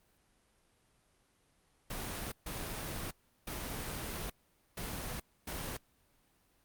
pink noise bursts at uneven times, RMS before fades -40 dBFS, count 5, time 1.9-2.32 / 2.46-3.11 / 3.47-4.3 / 4.77-5.2 / 5.47-5.77 s, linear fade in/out 5 ms, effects pink hiss -71 dBFS RMS until 6.64 s + Opus 32 kbps

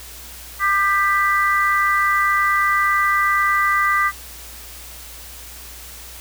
sine chord, G major, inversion second, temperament equal with one note detuned, 1197.3 / 1568 / 1975.5 Hz, D6 / G6 / B6, +33 / 0 / 0 cents, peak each -17 / -23 / -19 dBFS, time 0.59-4.12 s, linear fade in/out 50 ms, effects added 60 Hz sine -41 dBFS peak until 6.2 s + white hiss -38 dBFS RMS until 6.2 s

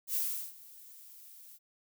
violet noise with ADSR envelope, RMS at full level -31 dBFS, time 0.07-1.59 s, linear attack 82 ms, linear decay 370 ms, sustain -22 dB, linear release 41 ms, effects none

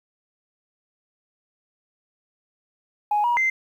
sine tone with pitch steps, 834 / 958 / 2078 Hz, G#5 / A#5 / C7, +7 / +47 / -12 cents, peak -17 dBFS, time 3.11-3.5 s, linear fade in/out 5 ms, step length 130 ms, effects tanh soft clip ceiling -14 dBFS + 9-bit

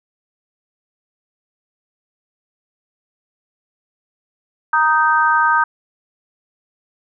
harmonic tone, 311.1 Hz, D#4, in tune, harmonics 3 / 4 / 5, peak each -16 / -16 / -16 dBFS, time 4.73-5.64 s, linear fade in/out 5 ms, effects none

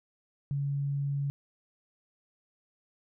sine tone, 140.9 Hz, C#3, 29 cents sharp, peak -28 dBFS, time 0.51-1.3 s, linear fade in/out 0 ms, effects none

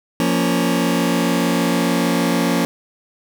sawtooth chord, Bb minor, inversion second, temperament just, 174.81 / 233.1 / 279.7 Hz, F3 / Bb3 / Db4, +2 / 0 / +16 cents, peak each -16 dBFS, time 0.2-2.65 s, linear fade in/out 0 ms, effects none

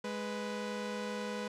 sawtooth tone pair together, 208.3 / 495.4 Hz, G#3 / B4, +5 / +5 cents, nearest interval octave + minor third, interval 1500 cents, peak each -35 / -35 dBFS, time 0.04-1.48 s, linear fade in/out 5 ms, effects low-pass 7000 Hz 12 dB/octave

